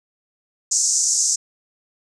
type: band-pass noise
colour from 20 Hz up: pink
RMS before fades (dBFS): -19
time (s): 0.71-1.36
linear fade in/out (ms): 10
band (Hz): 5900 to 7700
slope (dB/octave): 48
effects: none